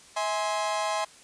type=chord; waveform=40% pulse; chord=E augmented; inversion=none; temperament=equal with one note detuned; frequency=645.3 / 830.6 / 1046.5 Hz; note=E5 / G#5 / B#5; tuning=-37 / 0 / 0 cents; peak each=-30 dBFS; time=0.16-1.05 s; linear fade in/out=10 ms; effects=white hiss -52 dBFS RMS until 1.23 s + resampled to 22050 Hz